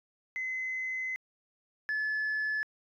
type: tone pair in turn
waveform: sine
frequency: 2043 / 1724.4 Hz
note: C7 / A6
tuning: -42 / -35 cents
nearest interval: minor third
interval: 293 cents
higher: first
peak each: -31 / -27 dBFS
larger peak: second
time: 0.36-1.16 / 1.89-2.63 s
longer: first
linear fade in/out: 0 ms
effects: tanh soft clip ceiling -27 dBFS